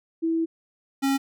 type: tone pair in turn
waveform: sine / square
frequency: 327.6 / 272.9 Hz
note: E4 / C#4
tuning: -11 / -27 cents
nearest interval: minor third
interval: 316 cents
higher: first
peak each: -21 dBFS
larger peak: neither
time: 0.22-0.46 / 1.02-1.18 s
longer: first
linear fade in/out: 20 ms
effects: none